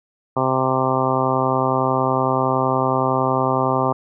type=harmonic tone; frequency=130.81 Hz; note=C3; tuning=in tune; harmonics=1 / 2 / 3 / 4 / 5 / 6 / 7 / 8 / 9; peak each=-25 / -25 / -25 / -25 / -25 / -25 / -25 / -25 / -25 dBFS; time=0.36-3.93 s; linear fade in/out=10 ms; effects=none